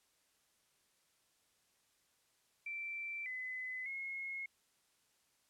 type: tone with pitch steps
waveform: sine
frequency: 2341 / 2021 / 2165 Hz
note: D7 / B6 / C#7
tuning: -6 / +39 / -41 cents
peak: -40 dBFS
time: 2.66-4.46 s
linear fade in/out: 5 ms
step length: 600 ms
effects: white hiss -75 dBFS RMS until 5.49 s + low-pass 11000 Hz 12 dB/octave